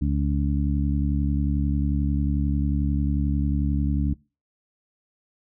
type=harmonic tone; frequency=71.2 Hz; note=C#2; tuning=47 cents sharp; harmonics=1 / 2 / 3 / 4; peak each=-23 / -26 / -28 / -29 dBFS; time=0.01-4.14 s; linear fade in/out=10 ms; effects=noise-tail reverb RT60 0.3 s tail -23 dB re dry